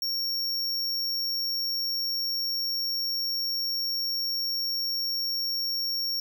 square tone, 5520 Hz, F8, 21 cents flat, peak -27 dBFS, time 0.02-6.2 s, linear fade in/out 2 ms, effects none

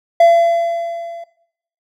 triangle tone with level ramp, 678 Hz, E5, 49 cents sharp, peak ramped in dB -3 to -27 dBFS, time 0.2-1.24 s, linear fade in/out 5 ms, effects noise-tail reverb RT60 0.7 s tail -17 dB re dry

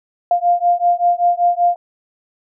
sine beating tone pair, 698 / 703.2 Hz, F5 / F5, -1 / +12 cents, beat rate 5.2 Hz, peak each -15 dBFS, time 0.31-1.76 s, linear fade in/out 2 ms, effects none

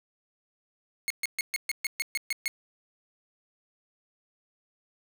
sawtooth tone bursts, 2173 Hz, C#7, 35 cents flat, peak -23 dBFS, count 10, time 1.08-2.48 s, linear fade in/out 0 ms, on 23 ms, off 130 ms, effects none

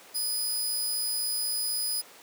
15% pulse tone, 4978 Hz, D#8, in tune, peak -21 dBFS, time 0.14-2.02 s, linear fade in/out 20 ms, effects pink hiss -50 dBFS RMS until 2.22 s + high-pass 400 Hz 12 dB/octave

